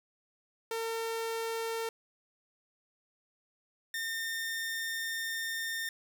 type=tone pair in turn; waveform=sawtooth; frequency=454.1 / 1816.4 Hz; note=A#4 / A#6; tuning=-45 / -45 cents; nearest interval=2 octaves; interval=2400 cents; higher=second; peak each=-29 / -30 dBFS; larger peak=first; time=0.71-1.89 / 3.94-5.89 s; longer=second; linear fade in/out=2 ms; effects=none